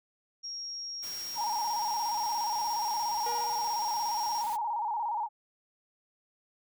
sine tone, 5588 Hz, F8, in tune, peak -36 dBFS, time 0.43-4.43 s, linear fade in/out 20 ms
white noise, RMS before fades -45 dBFS, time 1.02-4.57 s, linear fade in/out 20 ms
sine tone with vibrato, 889 Hz, A5, 18 cents sharp, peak -29 dBFS, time 1.35-5.29 s, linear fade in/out 50 ms, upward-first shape square, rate 17 Hz, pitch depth 94 cents each way
sawtooth tone with exponential decay, 477.2 Hz, A#4, 41 cents sharp, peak -32 dBFS, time 3.26-4.18 s, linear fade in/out 5 ms, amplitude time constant 200 ms
effects none

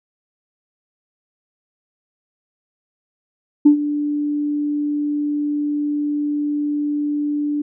sine tone with ADSR envelope, 293.8 Hz, D4, 1 cent sharp, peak -4 dBFS, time 3.65-7.62 s, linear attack 12 ms, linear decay 100 ms, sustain -14 dB, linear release 7 ms, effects tanh soft clip ceiling -1 dBFS

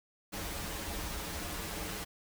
pink noise with comb filter, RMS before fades -39 dBFS, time 0.32-2.05 s, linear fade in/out 20 ms, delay 7.9 ms, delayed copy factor -0.95, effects none

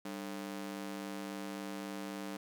sawtooth ring-modulated tone, 246.9 Hz, B3, in tune, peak -33 dBFS, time 0.05-2.37 s, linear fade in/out 5 ms, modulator 51.8 Hz, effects none

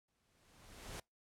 pink noise with exponential growth, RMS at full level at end -45 dBFS, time 0.08-1 s, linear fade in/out 5 ms, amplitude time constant 200 ms, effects noise-tail reverb RT60 0.2 s tail -26 dB re dry + low-pass 11000 Hz 12 dB/octave

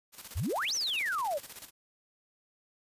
white noise with tremolo, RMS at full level -44 dBFS, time 0.12-1.71 s, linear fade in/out 50 ms, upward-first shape square, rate 16 Hz, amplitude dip 65%
sine exponential two-way sweep, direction up then down, 62 to 6340 to 531 Hz, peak -29 dBFS, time 0.35-1.39 s, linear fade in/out 20 ms, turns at 0.74 s
square tone with exponential growth, 3729 Hz, A#7, in tune, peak -33 dBFS, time 0.91-0.99 s, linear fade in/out 0 ms, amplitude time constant 16 ms
effects resampled to 32000 Hz

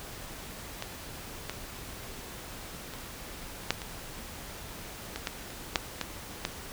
clicks, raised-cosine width 0.2 ms, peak -17 / -16 / -25 / -7 / -21 / -17 / -13 / -28 / -6 / -13 / -11 dBFS, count 11, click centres 0.824 / 1.496 / 2.937 / 3.706 / 3.818 / 5.16 / 5.272 / 5.504 / 5.758 / 6.013 / 6.451 s, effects pink hiss -43 dBFS RMS until 6.72 s

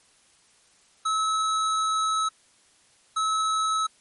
square tone pair in turn, 1294 / 1294 Hz, E6 / E6, -32 / -32 cents, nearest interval unison, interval 0 cents, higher neither, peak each -23 dBFS, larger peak neither, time 1.05-2.29 / 3.16-3.87 s, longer first, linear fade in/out 10 ms, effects white hiss -60 dBFS RMS until 4 s + MP3 48 kbps

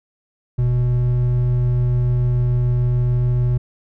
triangle tone pair together, 43.22 / 122.8 Hz, F1 / B2, -17 / -9 cents, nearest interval octave + tritone, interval 1808 cents, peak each -22 / -13 dBFS, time 0.58-3.58 s, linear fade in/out 10 ms, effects none

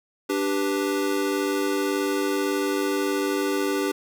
square chord, G major, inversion second, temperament equal, 293.7 / 392 / 493.9 Hz, D4 / G4 / B4, 0 / 0 / 0 cents, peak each -27 / -26 / -32 dBFS, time 0.29-3.92 s, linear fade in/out 10 ms, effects none

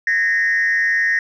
sine tone with frequency modulation, 1845 Hz, A#6, 18 cents flat, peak -13 dBFS, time 0.07-1.19 s, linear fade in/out 2 ms, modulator 172 Hz, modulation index 0.67, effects tanh soft clip ceiling -11 dBFS

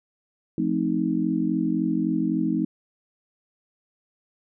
sine chord, F dominant seventh, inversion none, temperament just, 174.61 / 218.3 / 261.9 / 314.3 Hz, F3 / A3 / C4 / Eb4, 0 / -13 / +2 / +18 cents, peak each -28 / -27 / -27 / -25 dBFS, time 0.58-2.65 s, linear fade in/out 2 ms, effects none

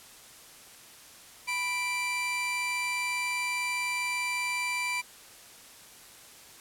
40% pulse tone pair together, 987.6 / 2349 Hz, B5 / D7, 0 / 0 cents, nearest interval octave + minor third, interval 1500 cents, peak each -34 / -29 dBFS, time 1.47-5.02 s, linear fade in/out 20 ms, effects white hiss -51 dBFS RMS until 6.6 s + low-pass 12000 Hz 12 dB/octave

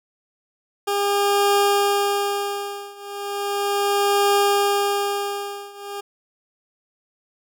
20% pulse tone with tremolo, 404 Hz, G#4, 48 cents flat, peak -10 dBFS, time 0.87-6.01 s, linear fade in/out 10 ms, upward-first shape triangle, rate 0.36 Hz, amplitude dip 95%, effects none

